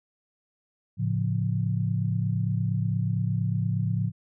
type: chord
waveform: sine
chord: A augmented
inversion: none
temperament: equal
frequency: 110 / 138.59 / 174.61 Hz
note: A2 / C#3 / E#3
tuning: 0 / 0 / 0 cents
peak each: -26 / -29 / -29 dBFS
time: 0.97-4.12 s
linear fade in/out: 50 ms
effects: none